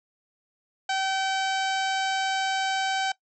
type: harmonic tone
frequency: 769 Hz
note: G5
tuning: 33 cents flat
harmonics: 1 / 2 / 3 / 4 / 5 / 6 / 7 / 8 / 9 / 10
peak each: -26 / -30 / -36 / -34 / -38 / -39 / -43 / -43 / -45 / -45 dBFS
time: 0.89-3.12 s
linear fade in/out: 5 ms
effects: noise-tail reverb RT60 0.1 s tail -20 dB re dry